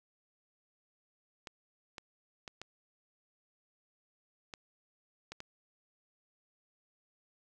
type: clicks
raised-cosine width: 0.2 ms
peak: -26 dBFS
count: 7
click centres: 1.472 / 1.982 / 2.478 / 2.616 / 4.538 / 5.32 / 5.404 s
effects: none